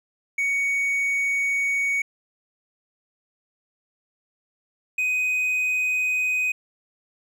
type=tone pair in turn; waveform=triangle; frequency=2236 / 2504 Hz; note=C#7 / D#7; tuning=+14 / +10 cents; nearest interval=major second; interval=196 cents; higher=second; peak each=-19 dBFS; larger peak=neither; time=0.38-2.02 / 4.98-6.52 s; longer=first; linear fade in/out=5 ms; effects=none